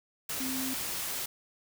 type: tone in noise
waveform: sine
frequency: 261.6 Hz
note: C4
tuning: in tune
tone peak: -34 dBFS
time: 0.4-0.74 s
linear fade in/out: 5 ms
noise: white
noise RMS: -35 dBFS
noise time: 0.29-1.26 s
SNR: -2 dB
effects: none